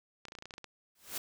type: clicks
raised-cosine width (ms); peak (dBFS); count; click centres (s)
0.2; -28; 11; 0.253 / 0.284 / 0.321 / 0.352 / 0.387 / 0.424 / 0.456 / 0.508 / 0.539 / 0.581 / 0.643
type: noise with exponential growth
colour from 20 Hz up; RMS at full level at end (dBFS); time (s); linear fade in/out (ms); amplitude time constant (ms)
white; -34; 0.95-1.18; 5; 49
effects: none